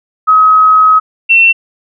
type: tone pair in turn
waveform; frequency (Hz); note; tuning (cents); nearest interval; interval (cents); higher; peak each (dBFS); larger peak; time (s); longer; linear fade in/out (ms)
sine; 1272 / 2703; D#6 / E7; +38 / +43; octave + minor second; 1305; second; -3; neither; 0.27-1 / 1.29-1.53; first; 20
effects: none